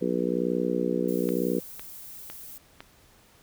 harmonic tone, 61 Hz, B1, 21 cents flat, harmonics 3 / 4 / 5 / 6 / 7 / 8, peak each -31 / -31 / -31 / -31 / -31 / -31 dBFS, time 0.01-1.6 s, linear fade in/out 10 ms
violet noise, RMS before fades -43 dBFS, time 1.08-2.58 s, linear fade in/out 5 ms
click train, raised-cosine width 0.3 ms, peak -24 dBFS, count 4, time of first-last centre 1.29-2.805 s, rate 1.98 Hz
effects pink hiss -58 dBFS RMS until 3.42 s

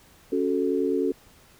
sine chord, F# minor, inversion second, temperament equal, 277.2 / 370 / 440 Hz, C#4 / F#4 / A4, 0 / 0 / 0 cents, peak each -26 dBFS, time 0.32-1.12 s, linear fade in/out 5 ms, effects pink hiss -55 dBFS RMS until 1.59 s

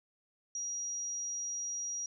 sine tone, 5740 Hz, F8, 47 cents sharp, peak -35 dBFS, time 0.55-2.06 s, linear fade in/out 2 ms, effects none

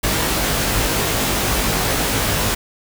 pink noise with comb filter, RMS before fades -19 dBFS, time 0.03-2.55 s, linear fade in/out 10 ms, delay 19 ms, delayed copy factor +1, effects none

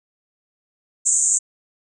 pink band-pass noise, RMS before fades -18 dBFS, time 1.05-1.39 s, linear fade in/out 20 ms, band 6600 to 8400 Hz, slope 96 dB/octave, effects none

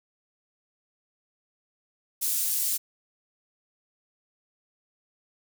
pink high-pass noise, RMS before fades -27 dBFS, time 2.21-2.78 s, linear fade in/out 20 ms, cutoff 9100 Hz, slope 12 dB/octave, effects none

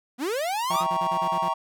45% pulse linear sweep, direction up, 226.7 to 1308 Hz, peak -25 dBFS, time 0.18-0.85 s, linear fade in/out 50 ms
sawtooth tone bursts, 175.5 Hz, F3, 9 cents sharp, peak -29 dBFS, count 8, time 0.7-1.485 s, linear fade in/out 5 ms, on 64 ms, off 39 ms
triangle chord, E diminished seventh, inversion none, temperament equal with one note detuned, 652.4 / 784 / 932.3 / 1108.7 Hz, E5 / G5 / Bb5 / Db6, -18 / 0 / 0 / 0 cents, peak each -30 / -29 / -24 / -26 dBFS, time 0.7-1.54 s, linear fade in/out 10 ms
effects none

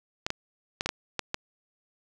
clicks, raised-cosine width 0.2 ms, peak -11 dBFS, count 7, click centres 0.265 / 0.304 / 0.809 / 0.86 / 0.891 / 1.193 / 1.344 s, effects none

